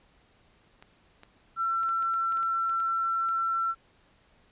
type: clicks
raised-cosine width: 0.3 ms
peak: -32 dBFS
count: 12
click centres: 0.825 / 1.234 / 1.833 / 1.891 / 2.025 / 2.14 / 2.323 / 2.372 / 2.43 / 2.695 / 2.802 / 3.289 s
type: tone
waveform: sine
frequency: 1347 Hz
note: E6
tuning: 37 cents sharp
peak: -25 dBFS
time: 1.56-3.75 s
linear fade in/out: 50 ms
effects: pink hiss -63 dBFS RMS until 4.51 s + resampled to 8000 Hz